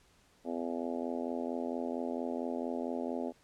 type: harmonic tone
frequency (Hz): 84.4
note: E2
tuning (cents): +41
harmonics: 3 / 4 / 5 / 6 / 7 / 8 / 9 / 10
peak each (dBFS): -37 / -42 / -41 / -44 / -42 / -44 / -49 / -49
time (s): 0.44-3.33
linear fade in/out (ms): 50
effects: pink hiss -66 dBFS RMS until 3.43 s + low-pass 10000 Hz 12 dB/octave